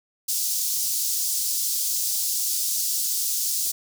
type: high-pass noise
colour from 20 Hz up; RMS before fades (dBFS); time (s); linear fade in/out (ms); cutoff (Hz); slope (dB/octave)
pink; -25; 0.28-3.72; 10; 5100; 24
effects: none